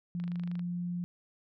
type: tone with pitch glide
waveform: sine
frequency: 174.61 to 175.72 Hz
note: F3 to F3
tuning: 0 to +11 cents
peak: -32 dBFS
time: 0.15-1.04 s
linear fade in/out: 0 ms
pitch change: +11 cents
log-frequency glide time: 0.34-0.82 s
type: click train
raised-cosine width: 0.3 ms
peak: -34 dBFS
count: 11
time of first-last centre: 0.2-0.594 s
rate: 25.4 Hz
effects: none